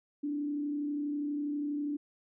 sine tone with frequency modulation, 291.8 Hz, D4, 11 cents flat, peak -31 dBFS, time 0.23-1.97 s, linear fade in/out 10 ms, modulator 32.3 Hz, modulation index 0.34, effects none

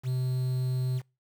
triangle tone with quantisation, 128 Hz, C3, 38 cents flat, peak -24 dBFS, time 0.03-1.02 s, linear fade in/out 50 ms, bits 8, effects noise-tail reverb RT60 0.3 s tail -26 dB re dry

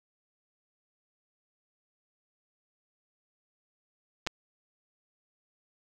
clicks, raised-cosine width 0.2 ms, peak -17 / -12 dBFS, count 2, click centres 4.266 / 4.272 s, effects none

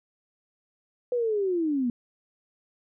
sine linear sweep, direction down, 499.5 to 232.1 Hz, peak -23 dBFS, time 1.12-1.9 s, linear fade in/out 2 ms, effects none

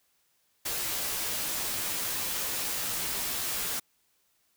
white noise with comb filter, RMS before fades -32 dBFS, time 0.65-3.8 s, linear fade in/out 10 ms, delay 14 ms, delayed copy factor -0.65, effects white hiss -71 dBFS RMS until 4.56 s

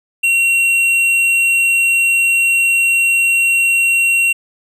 triangle tone with tanh clipping, 2739 Hz, F7, 34 cents flat, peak -12 dBFS, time 0.23-4.33 s, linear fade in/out 10 ms, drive 13 dB, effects none

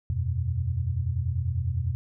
sine chord, E suspended second, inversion none, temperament equal, 82.41 / 92.5 / 123.47 Hz, E2 / F#2 / B2, 0 / 0 / 0 cents, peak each -29 dBFS, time 0.1-1.95 s, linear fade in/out 0 ms, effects none

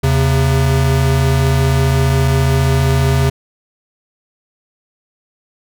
square tone pair together, 79.6 / 134.52 Hz, D#2 / C3, +40 / +48 cents, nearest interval major sixth, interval 908 cents, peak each -16 / -13 dBFS, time 0.03-3.3 s, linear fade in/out 10 ms, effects none

